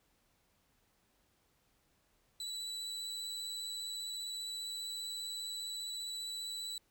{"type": "tone with vibrato", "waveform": "35% pulse", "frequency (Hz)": 3958, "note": "B7", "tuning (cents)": 3, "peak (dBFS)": -38, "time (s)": [2.4, 6.78], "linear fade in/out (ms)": 2, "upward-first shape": "square", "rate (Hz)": 15, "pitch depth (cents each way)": 9, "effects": ["pink hiss -74 dBFS RMS until 6.9 s"]}